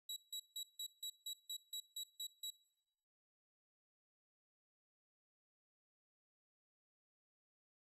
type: tone bursts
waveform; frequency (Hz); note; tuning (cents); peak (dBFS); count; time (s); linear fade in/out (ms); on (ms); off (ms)
sawtooth; 3892; B7; -26; -40; 11; 0.09-2.504; 5; 74; 160
effects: noise-tail reverb RT60 0.9 s tail -21 dB re dry + resampled to 32000 Hz